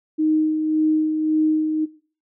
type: tone with tremolo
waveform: sine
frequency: 311.1 Hz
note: D#4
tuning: in tune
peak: -15 dBFS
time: 0.18-1.86 s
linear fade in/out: 20 ms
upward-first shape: sine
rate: 1.8 Hz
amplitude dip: 45%
effects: noise-tail reverb RT60 0.4 s tail -18 dB re dry